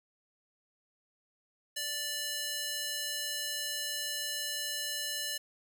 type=tone with high-pass filter; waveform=square; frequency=587.3 Hz; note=D5; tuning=in tune; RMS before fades=-36 dBFS; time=1.76-5.38 s; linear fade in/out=10 ms; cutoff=2800 Hz; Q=0.73; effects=none